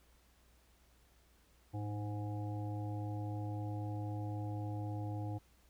harmonic tone with a mistuned harmonic, 103.83 Hz, G#2, in tune, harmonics 1 / 3 / 5 / 7 / 8, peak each -38 / -45 / -52 / -51 / -52 dBFS, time 1.73-5.39 s, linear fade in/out 20 ms, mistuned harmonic 1, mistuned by +40 cents, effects added 60 Hz sine -67 dBFS peak until 5.69 s + pink hiss -70 dBFS RMS until 5.69 s

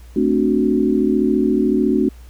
sine chord, D dominant seventh, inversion second, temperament equal with one note detuned, 220 / 261.6 / 295.5 / 370 Hz, A3 / C4 / D4 / F#4, 0 / 0 / +11 / 0 cents, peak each -19 dBFS, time 0.16-2.09 s, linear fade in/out 5 ms, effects added 60 Hz sine -37 dBFS peak until 2.29 s + pink hiss -51 dBFS RMS until 2.29 s

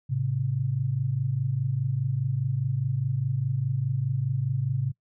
sine tone pair together, 110 / 134.88 Hz, A2 / C#3, 0 / -47 cents, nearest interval major third, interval 353 cents, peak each -29 / -25 dBFS, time 0.09-4.92 s, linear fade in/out 20 ms, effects noise-tail reverb RT60 0.1 s tail -22 dB re dry

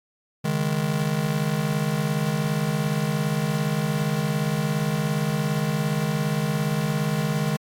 square chord, C# suspended second, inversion none, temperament just, 138.59 / 155.92 / 207.9 Hz, C#3 / D#3 / G#3, 0 / +4 / +2 cents, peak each -30 / -25 / -28 dBFS, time 0.44-7.57 s, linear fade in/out 10 ms, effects AAC 64 kbps

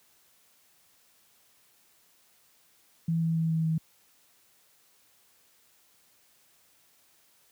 sine tone with pitch steps, 164.81 / 163.67 / 162.54 / 161.42 / 160.3 Hz, E3 / E3 / E3 / E3 / E3, 0 / -12 / -24 / -36 / -48 cents, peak -24 dBFS, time 3.08-3.78 s, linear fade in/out 5 ms, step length 140 ms, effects white hiss -64 dBFS RMS until 7.51 s + high-pass 60 Hz 12 dB/octave

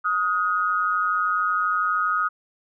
sine tone pair together, 1252 / 1439.3 Hz, D#6 / F#6, +10 / -48 cents, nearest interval major second, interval 242 cents, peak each -21 / -25 dBFS, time 0.04-2.29 s, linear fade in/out 20 ms, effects none

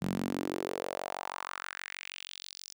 sawtooth tone with high-pass filter sweep, 46.25 Hz, F#1, in tune, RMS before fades -38 dBFS, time 0.01-2.74 s, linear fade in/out 20 ms, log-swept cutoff 170 to 5800 Hz, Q 3.1, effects none

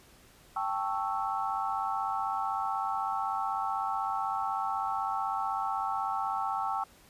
sine chord, A dominant seventh, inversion third, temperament equal, 784 / 880 / 1108.7 / 1318.5 Hz, G5 / A5 / C#6 / E6, 0 / 0 / 0 / 0 cents, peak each -33 / -35 / -36 / -35 dBFS, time 0.56-6.84 s, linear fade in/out 5 ms, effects pink hiss -58 dBFS RMS until 7.09 s + resampled to 32000 Hz

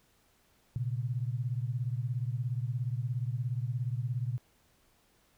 sine beating tone pair, 117.9 / 134.9 Hz, A#2 / C#3, +20 / -47 cents, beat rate 17 Hz, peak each -32 / -35 dBFS, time 0.76-4.38 s, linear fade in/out 0 ms, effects pink hiss -68 dBFS RMS until 5.37 s

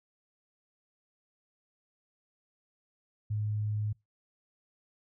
sine tone, 105.8 Hz, G#2, 33 cents sharp, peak -29 dBFS, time 3.3-3.93 s, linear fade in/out 10 ms, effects noise-tail reverb RT60 0.2 s tail -24 dB re dry

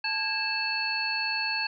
harmonic tone with a mistuned harmonic, 879 Hz, A5, 2 cents flat, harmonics 1 / 2 / 3 / 5, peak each -35 / -33 / -30 / -31 dBFS, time 0.04-1.67 s, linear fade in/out 5 ms, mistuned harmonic 2, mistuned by -120 cents, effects none

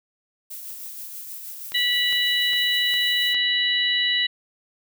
violet noise with tremolo, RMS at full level -35 dBFS, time 0.5-3.34 s, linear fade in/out 10 ms, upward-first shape sine, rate 6.3 Hz, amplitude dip 30%
click train, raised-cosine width 0.2 ms, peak -19 dBFS, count 5, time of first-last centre 1.72-3.346 s, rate 2.46 Hz
harmonic tone, 980 Hz, B5, 14 cents flat, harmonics 2 / 3 / 4, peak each -24 / -23 / -23 dBFS, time 1.74-4.27 s, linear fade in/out 10 ms
effects none

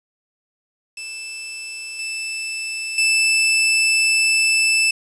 sawtooth tone with level steps, 2639 Hz, E7, 1 cent sharp, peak -26 / -21 / -11 dBFS, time 0.97-4.91 s, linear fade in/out 5 ms, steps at 1.99 / 2.98 s, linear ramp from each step 2 ms, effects resampled to 24000 Hz + 7-bit

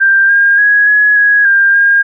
sine tone with pitch steps, 1583 / 1613 / 1663 / 1684 / 1662 / 1597 / 1616 Hz, G6 / G6 / G#6 / G#6 / G#6 / G6 / G#6, +17 / +49 / +2 / +24 / +1 / +32 / -48 cents, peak -5 dBFS, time 0-2.03 s, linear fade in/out 20 ms, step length 290 ms, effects none

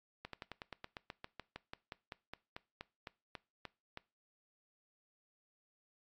slowing click train, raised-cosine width 0.3 ms, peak -28 dBFS, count 22, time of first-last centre 0.25-3.974 s, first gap 83 ms, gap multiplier 1.07, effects noise-tail reverb RT60 0.3 s tail -21 dB re dry + AAC 64 kbps

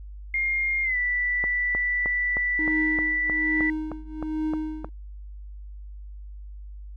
sine tone with pitch glide, 2124 to 1970.3 Hz, C7 to B6, +25 to -5 cents, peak -22 dBFS, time 0.34-3.7 s, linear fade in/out 2 ms, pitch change -130 cents, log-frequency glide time 0.83-0.97 s
click train, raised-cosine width 1 ms, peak -18 dBFS, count 12, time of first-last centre 1.44-4.846 s, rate 3.23 Hz
triangle tone with tremolo, 311.1 Hz, D#4, in tune, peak -21 dBFS, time 2.59-4.89 s, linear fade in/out 0 ms, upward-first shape triangle, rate 1.2 Hz, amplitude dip 95%
effects added 50 Hz sine -37 dBFS peak until 6.96 s

